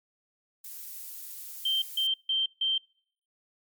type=noise; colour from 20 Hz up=violet; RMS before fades=-41 dBFS; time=0.64-2.07 s; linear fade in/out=5 ms
type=tone bursts; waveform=sine; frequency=3136 Hz; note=G7; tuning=in tune; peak=-24 dBFS; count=4; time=1.65-2.78 s; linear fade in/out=5 ms; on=170 ms; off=150 ms
effects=noise-tail reverb RT60 0.6 s tail -26 dB re dry + MP3 96 kbps